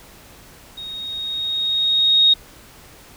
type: tone with level ramp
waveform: sine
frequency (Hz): 3741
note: A#7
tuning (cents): +5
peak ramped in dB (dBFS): -30 to -9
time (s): 0.77-2.34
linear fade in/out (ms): 10
effects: pink hiss -45 dBFS RMS until 3.16 s